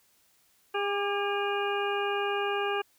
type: harmonic tone with a mistuned harmonic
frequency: 405.3 Hz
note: G#4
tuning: 42 cents flat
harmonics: 1 / 2 / 3 / 4 / 6 / 7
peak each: -30 / -33 / -35 / -36 / -38 / -38 dBFS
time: 0.74-2.82 s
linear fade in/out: 10 ms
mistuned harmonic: 3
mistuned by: -37 cents
effects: white hiss -66 dBFS RMS until 2.98 s